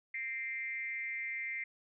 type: tone with frequency modulation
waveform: sine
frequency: 2093 Hz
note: C7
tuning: in tune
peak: -36 dBFS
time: 0.14-1.64 s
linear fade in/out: 5 ms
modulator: 247 Hz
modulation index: 0.65
effects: none